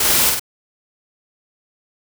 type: noise with echo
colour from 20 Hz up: white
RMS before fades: -17 dBFS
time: 0-0.3 s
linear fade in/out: 5 ms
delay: 48 ms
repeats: 2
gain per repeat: -3 dB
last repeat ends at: 0.396 s
effects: none